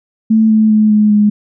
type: tone with pitch steps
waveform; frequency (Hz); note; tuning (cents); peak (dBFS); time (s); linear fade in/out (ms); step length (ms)
sine; 220.5 / 217.5 / 214.5 / 211.5 / 208.6; A3 / A3 / A3 / G#3 / G#3; +4 / -20 / -44 / +32 / +8; -6; 0.3-1.3; 10; 200
effects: none